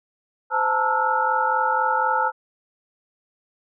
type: tone cluster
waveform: sine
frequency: 515 / 870 / 914 / 1320 / 1430 Hz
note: C5 / A5 / A#5 / E6 / F6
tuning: -28 / -20 / -34 / +2 / +41 cents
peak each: -28 / -22 / -26 / -24 / -26 dBFS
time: 0.5-2.32 s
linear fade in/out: 50 ms
effects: none